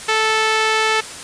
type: tone with band-pass filter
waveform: sawtooth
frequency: 438.7 Hz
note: A4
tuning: 5 cents flat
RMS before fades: -17 dBFS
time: 0.08-1.01 s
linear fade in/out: 10 ms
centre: 2300 Hz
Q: 0.81
effects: white hiss -32 dBFS RMS until 1.23 s + resampled to 22050 Hz